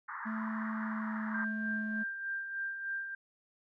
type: band-pass noise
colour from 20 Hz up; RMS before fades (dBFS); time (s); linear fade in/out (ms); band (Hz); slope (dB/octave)
pink; -42; 0.08-1.45; 10; 890 to 1900; 96
type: tone with pitch glide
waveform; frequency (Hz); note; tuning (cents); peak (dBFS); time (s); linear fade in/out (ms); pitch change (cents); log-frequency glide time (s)
triangle; 219.9 to 215.1; A3 to A3; -1 to -39; -33; 0.25-2.04; 20; -38; 0.4-1.9
type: tone with tremolo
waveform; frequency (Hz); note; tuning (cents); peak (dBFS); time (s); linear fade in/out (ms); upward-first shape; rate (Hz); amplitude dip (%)
sine; 1586; G6; +20; -33; 1.34-3.15; 5; sine; 3.3; 50
effects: none